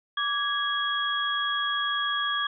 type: tone cluster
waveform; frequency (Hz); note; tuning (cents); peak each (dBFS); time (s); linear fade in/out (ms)
sine; 1159 / 1655 / 3313; D6 / G#6 / G#7; -23 / -6 / -5; -29; 0.17-2.47; 5
effects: none